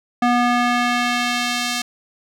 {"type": "tone with band-pass filter sweep", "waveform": "square", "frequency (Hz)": 242.8, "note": "B3", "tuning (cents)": -29, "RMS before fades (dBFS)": -19, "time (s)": [0.22, 1.82], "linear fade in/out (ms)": 5, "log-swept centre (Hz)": [930, 4900], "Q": 0.74, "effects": []}